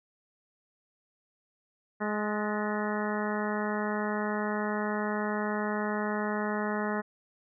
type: harmonic tone with a mistuned harmonic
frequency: 210 Hz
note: G#3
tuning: 19 cents sharp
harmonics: 1 / 2 / 3 / 4 / 5 / 6 / 7 / 8 / 9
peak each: -32 / -35 / -37 / -38 / -39 / -40 / -40 / -41 / -42 dBFS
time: 2-7.02 s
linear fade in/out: 20 ms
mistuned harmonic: 8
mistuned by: +54 cents
effects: none